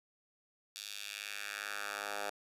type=tone with high-pass filter sweep; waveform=10% pulse; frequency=102.5 Hz; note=G#2; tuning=22 cents flat; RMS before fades=-42 dBFS; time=0.76-2.3 s; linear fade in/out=0 ms; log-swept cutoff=4000 to 770 Hz; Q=1.6; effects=resampled to 32000 Hz + 11-bit